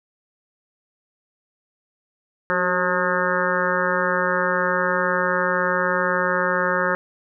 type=harmonic tone with a mistuned harmonic; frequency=180.2 Hz; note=F#3; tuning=45 cents flat; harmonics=1 / 2 / 3 / 5 / 6 / 7 / 8 / 9 / 10; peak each=-30 / -29 / -24 / -29 / -29 / -26 / -27 / -26 / -29 dBFS; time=2.5-6.95 s; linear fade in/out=0 ms; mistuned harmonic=2; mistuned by=+59 cents; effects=none